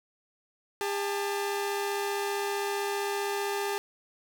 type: tone pair together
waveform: sawtooth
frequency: 402.3 / 880 Hz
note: G4 / A5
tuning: +45 / 0 cents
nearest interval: octave + major second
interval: 1355 cents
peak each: -26 / -31 dBFS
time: 0.81-3.78 s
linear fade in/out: 0 ms
effects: none